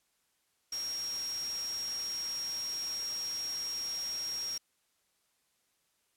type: tone in noise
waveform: sine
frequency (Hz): 5590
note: F8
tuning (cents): +1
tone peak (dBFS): -34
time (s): 0.72-4.58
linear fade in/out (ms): 5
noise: white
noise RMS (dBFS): -45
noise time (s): 0.72-4.58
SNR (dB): +8
effects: white hiss -75 dBFS RMS until 6.16 s + low-pass 12000 Hz 12 dB/octave